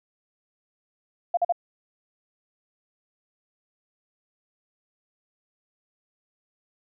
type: tone bursts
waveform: sine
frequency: 696 Hz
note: F5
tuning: 6 cents flat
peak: -18 dBFS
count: 3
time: 1.34-1.524 s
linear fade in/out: 5 ms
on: 32 ms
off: 44 ms
effects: none